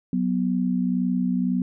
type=tone pair together; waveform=sine; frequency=185 / 246.9 Hz; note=F#3 / B3; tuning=0 / 0 cents; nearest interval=perfect fourth; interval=500 cents; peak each=-23 dBFS; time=0.13-1.62 s; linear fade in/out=2 ms; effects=none